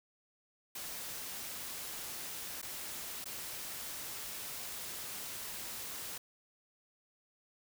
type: noise with dropouts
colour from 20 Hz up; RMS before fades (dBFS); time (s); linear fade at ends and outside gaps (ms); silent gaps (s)
white; -43; 0.75-6.18; 5; 2.617-2.626 / 3.243-3.256
effects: none